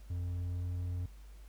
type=tone with pitch glide; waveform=triangle; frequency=88.2 to 89.02 Hz; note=F2 to F2; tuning=+18 to +34 cents; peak=-32 dBFS; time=0.1-1.06 s; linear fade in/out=5 ms; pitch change=+16 cents; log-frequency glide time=0.34-0.67 s; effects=added 50 Hz sine -49 dBFS peak until 1.48 s + pink hiss -65 dBFS RMS until 1.48 s